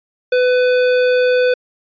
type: tone with tanh clipping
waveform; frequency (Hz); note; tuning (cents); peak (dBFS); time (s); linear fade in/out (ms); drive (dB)
sine; 500; B4; +21; -13; 0.32-1.54; 5; 18
effects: resampled to 11025 Hz